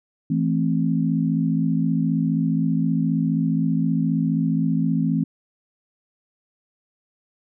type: chord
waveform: sine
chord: A minor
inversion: second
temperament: just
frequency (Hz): 165 / 220 / 264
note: E3 / A3 / C4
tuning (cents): +2 / 0 / +16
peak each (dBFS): -21 / -24 / -23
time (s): 0.3-5.24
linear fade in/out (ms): 5
effects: none